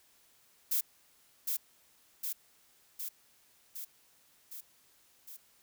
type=noise with echo; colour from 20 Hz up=violet; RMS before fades=-30 dBFS; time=0.71-0.81 s; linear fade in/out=10 ms; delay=760 ms; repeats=6; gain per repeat=-3 dB; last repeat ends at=5.37 s; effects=white hiss -66 dBFS RMS until 5.62 s